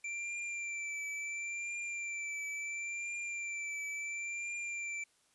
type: tone with vibrato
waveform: square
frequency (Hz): 2349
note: D7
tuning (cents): 0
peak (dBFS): -38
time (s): 0.04-5.04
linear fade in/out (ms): 5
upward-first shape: triangle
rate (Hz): 0.72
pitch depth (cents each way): 36
effects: white hiss -71 dBFS RMS until 5.34 s + resampled to 24000 Hz